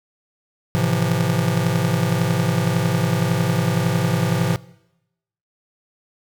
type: chord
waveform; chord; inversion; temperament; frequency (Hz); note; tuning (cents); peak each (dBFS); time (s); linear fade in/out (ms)
square; F major seventh; first; just; 109.13 / 130.96 / 163.7 / 174.61; A2 / C3 / E3 / F3; -14 / +2 / -12 / 0; -24 / -23 / -24 / -23; 0.75-4.56; 0
effects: noise-tail reverb RT60 0.9 s tail -21 dB re dry